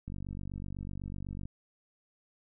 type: click train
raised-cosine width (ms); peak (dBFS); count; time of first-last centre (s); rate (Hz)
5; -28; 67; 0.08-1.455; 48
effects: none